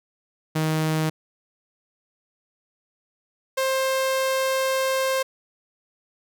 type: tone pair in turn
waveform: sawtooth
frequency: 157.2 / 528.8 Hz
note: D#3 / C5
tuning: +18 / +18 cents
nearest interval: octave + major sixth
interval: 2100 cents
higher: second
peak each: -17 / -17 dBFS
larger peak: neither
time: 0.55-1.1 / 3.57-5.23 s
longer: second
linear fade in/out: 10 ms
effects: none